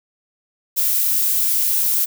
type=noise; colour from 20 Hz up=violet; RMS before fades=-18 dBFS; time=0.76-2.06 s; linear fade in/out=20 ms; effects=none